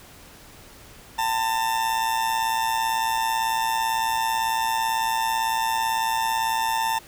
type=tone with amplitude modulation; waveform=40% pulse; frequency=895 Hz; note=A5; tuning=29 cents sharp; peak=-18 dBFS; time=1.18-6.99 s; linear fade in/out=10 ms; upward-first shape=sine; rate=118 Hz; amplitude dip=60%; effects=pink hiss -47 dBFS RMS until 7.07 s